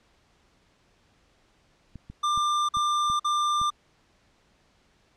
clicks, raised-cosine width 5 ms, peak -28 dBFS, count 6, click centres 1.957 / 2.1 / 2.376 / 2.77 / 3.1 / 3.615 s
square tone bursts, 1192 Hz, D6, 25 cents sharp, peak -23 dBFS, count 3, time 2.23-3.704 s, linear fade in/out 10 ms, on 460 ms, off 47 ms
effects pink hiss -64 dBFS RMS until 5.16 s + low-pass 6000 Hz 12 dB/octave

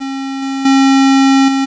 square tone with level steps, 270 Hz, C#4, 45 cents flat, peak -19 / -17 / -7 / -12 dBFS, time 0-1.66 s, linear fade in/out 20 ms, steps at 0.42 / 0.65 / 1.48 s, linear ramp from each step 5 ms, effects resampled to 16000 Hz + 7-bit

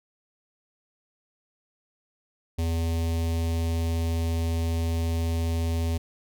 square tone with notch filter, 82.7 Hz, E2, 6 cents sharp, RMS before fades -26 dBFS, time 2.58-5.98 s, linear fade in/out 10 ms, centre 1400 Hz, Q 0.95, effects none

